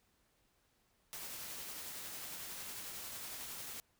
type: noise with tremolo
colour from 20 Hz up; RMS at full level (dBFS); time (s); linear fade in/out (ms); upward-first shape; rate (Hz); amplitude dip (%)
white; -45; 1.13-3.8; 0; triangle; 11; 25
effects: pink hiss -75 dBFS RMS until 3.99 s